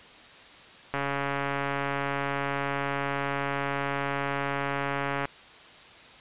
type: click train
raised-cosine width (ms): 0.5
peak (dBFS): -14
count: 605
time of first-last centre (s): 0.94-5.254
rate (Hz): 140
effects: white hiss -49 dBFS RMS until 6.2 s + resampled to 8000 Hz